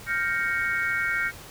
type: chord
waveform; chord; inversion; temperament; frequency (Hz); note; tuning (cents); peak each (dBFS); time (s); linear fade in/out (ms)
sine; G half-diminished seventh; third; equal; 1396.9 / 1568 / 1864.7 / 2217; F6 / G6 / Bb6 / Db7; 0 / 0 / 0 / 0; -29; 0.06-1.32; 50
effects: added 113 Hz sine -51 dBFS peak until 1.5 s + pink hiss -44 dBFS RMS until 1.5 s